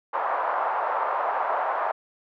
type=band-pass noise; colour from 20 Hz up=white; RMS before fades=-26 dBFS; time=0.13-1.92 s; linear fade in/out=10 ms; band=650 to 1100 Hz; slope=24 dB/octave; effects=none